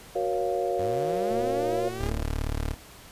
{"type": "chord", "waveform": "sine", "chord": "Gb major seventh", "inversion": "none", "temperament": "equal with one note detuned", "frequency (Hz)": [370, 472.1, 554.4, 698.5], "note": ["Gb4", "Bb4", "Db5", "F5"], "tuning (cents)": [0, 22, 0, 0], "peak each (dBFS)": -30, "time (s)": [0.15, 1.89], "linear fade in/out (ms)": 10}
{"type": "linear sweep", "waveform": "sawtooth", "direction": "up", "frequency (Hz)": [87.31, 415.3], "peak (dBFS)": -31, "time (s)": [0.79, 2.1], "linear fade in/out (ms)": 5}
{"type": "click train", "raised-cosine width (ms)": 2, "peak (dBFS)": -27, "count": 104, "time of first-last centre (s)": [1.31, 2.222], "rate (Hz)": 113}
{"type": "tone", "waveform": "20% pulse", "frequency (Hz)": 37.07, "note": "D1", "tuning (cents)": 17, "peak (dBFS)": -22, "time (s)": [1.98, 2.76], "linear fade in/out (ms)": 50}
{"effects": ["pink hiss -48 dBFS RMS until 3.11 s", "resampled to 32000 Hz"]}